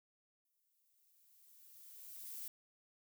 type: noise with exponential growth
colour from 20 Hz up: violet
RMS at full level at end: -45 dBFS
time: 0.45-2.48 s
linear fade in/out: 2 ms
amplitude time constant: 440 ms
effects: none